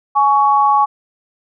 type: tone pair together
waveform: sine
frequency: 838.3 / 1119 Hz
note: G#5 / C#6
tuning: +16 / +16 cents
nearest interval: perfect fourth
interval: 500 cents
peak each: -12 dBFS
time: 0.15-0.86 s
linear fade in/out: 20 ms
effects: none